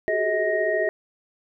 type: tone cluster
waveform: sine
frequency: 370.8 / 385.7 / 423.3 / 636 / 1870 Hz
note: F#4 / G4 / G#4 / D#5 / A#6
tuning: +4 / -28 / +33 / +38 / +5 cents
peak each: -30 / -31 / -27 / -23 / -27 dBFS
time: 0.08-0.89 s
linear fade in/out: 0 ms
effects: none